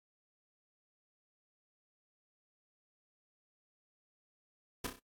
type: noise with echo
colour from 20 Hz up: pink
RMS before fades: -37 dBFS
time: 4.84-4.87 s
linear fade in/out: 5 ms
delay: 31 ms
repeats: 4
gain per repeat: -6 dB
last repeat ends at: 4.994 s
effects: noise-tail reverb RT60 0.1 s tail -20 dB re dry + AAC 64 kbps